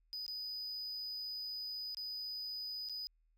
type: tone with dropouts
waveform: triangle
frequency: 4978 Hz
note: D#8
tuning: in tune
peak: -39 dBFS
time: 0.13-3.07 s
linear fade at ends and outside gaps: 0 ms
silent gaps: 0.264-0.28 / 1.947-1.97 / 2.888-2.896 s
effects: added 40 Hz sine -70 dBFS peak until 3.37 s